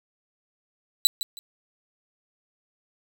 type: tone with echo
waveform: sawtooth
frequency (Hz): 3968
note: B7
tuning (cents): +7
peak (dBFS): -11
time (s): 1.05-1.07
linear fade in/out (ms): 0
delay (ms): 160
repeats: 2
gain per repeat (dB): -12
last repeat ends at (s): 1.39
effects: none